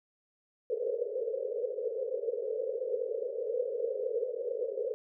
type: band-pass noise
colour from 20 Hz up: white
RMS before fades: -34 dBFS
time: 0.7-4.94 s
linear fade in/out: 0 ms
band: 430 to 530 Hz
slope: 96 dB/octave
effects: none